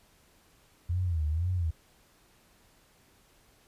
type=tone with vibrato; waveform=sine; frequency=83.3 Hz; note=E2; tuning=19 cents sharp; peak=-26 dBFS; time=0.89-1.71 s; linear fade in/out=10 ms; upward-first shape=sine; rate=2 Hz; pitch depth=170 cents each way; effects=pink hiss -63 dBFS RMS until 3.67 s + resampled to 32000 Hz